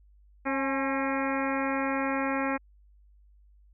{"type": "harmonic tone with a mistuned harmonic", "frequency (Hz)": 270, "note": "C#4", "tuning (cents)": -45, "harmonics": [1, 2, 3, 4, 5, 6, 7, 8, 9], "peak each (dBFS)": [-30, -33, -35, -36, -37, -38, -38, -39, -40], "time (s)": [0.45, 2.58], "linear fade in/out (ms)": 20, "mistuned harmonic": 3, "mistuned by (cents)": 48, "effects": ["added 50 Hz sine -55 dBFS peak until 3.73 s"]}